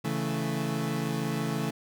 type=chord; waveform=30% pulse; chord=A major; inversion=first; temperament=equal; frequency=138.59 / 164.81 / 220 Hz; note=C#3 / E3 / A3; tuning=0 / 0 / 0 cents; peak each=-30 dBFS; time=0.04-1.71 s; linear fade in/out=10 ms; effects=none